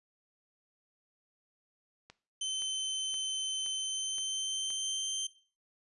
click train, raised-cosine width 0.2 ms, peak -32 dBFS, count 6, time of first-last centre 2.1-4.704 s, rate 1.92 Hz
25% pulse tone with pitch glide, 3079 to 3127 Hz, G7 to G7, -32 to -5 cents, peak -29 dBFS, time 2.41-5.27 s, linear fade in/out 5 ms, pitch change +27 cents, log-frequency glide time 3.72-5.1 s
effects noise-tail reverb RT60 0.4 s tail -17 dB re dry + resampled to 24000 Hz

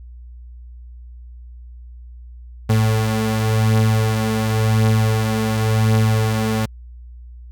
35% pulse beating tone pair, 109.8 / 110.72 Hz, A2 / A2, -3 / +11 cents, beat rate 0.92 Hz, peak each -14 / -20 dBFS, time 2.69-6.66 s, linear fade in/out 10 ms, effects added 60 Hz sine -35 dBFS peak until 7.51 s

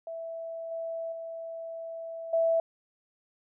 sine tone with level steps, 659.3 Hz, E5, in tune, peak -35 / -32 / -36 / -22 dBFS, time 0.07-2.6 s, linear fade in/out 2 ms, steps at 0.71 / 1.12 / 2.33 s, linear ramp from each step 5 ms, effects none

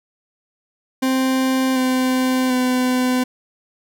40% pulse tone with pitch steps, 261.6 / 257.3 / 253 Hz, C4 / C4 / B3, 0 / -29 / +42 cents, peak -15 dBFS, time 1.02-3.24 s, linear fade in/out 10 ms, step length 740 ms, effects none

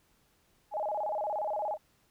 sine tone with vibrato, 720 Hz, F#5, 47 cents flat, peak -30 dBFS, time 0.71-1.78 s, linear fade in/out 50 ms, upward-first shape square, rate 17 Hz, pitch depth 260 cents each way, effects pink hiss -69 dBFS RMS until 2.1 s

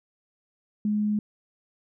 sine tone, 210 Hz, G#3, 19 cents sharp, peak -22 dBFS, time 0.85-1.19 s, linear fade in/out 2 ms, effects none

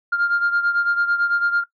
sine beating tone pair, 1400 / 1409 Hz, F6 / F6, +4 / +15 cents, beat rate 9 Hz, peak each -17 / -22 dBFS, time 0.12-1.64 s, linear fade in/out 10 ms, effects noise-tail reverb RT60 0.1 s tail -17 dB re dry + tanh soft clip ceiling -12 dBFS

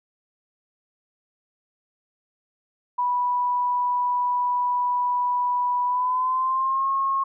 sine tone with pitch glide, 983 to 1084.4 Hz, B5 to C#6, -8 to -38 cents, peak -20 dBFS, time 2.98-7.24 s, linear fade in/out 10 ms, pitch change +170 cents, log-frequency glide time 5.85-6.89 s, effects none

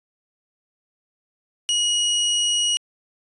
sawtooth tone, 2900 Hz, F#7, 35 cents flat, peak -15 dBFS, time 1.69-2.77 s, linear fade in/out 0 ms, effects resampled to 22050 Hz

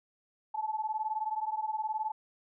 sine beating tone pair, 861 / 880 Hz, A5 / A5, -38 / 0 cents, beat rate 19 Hz, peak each -33 / -35 dBFS, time 0.54-2.12 s, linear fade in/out 10 ms, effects none

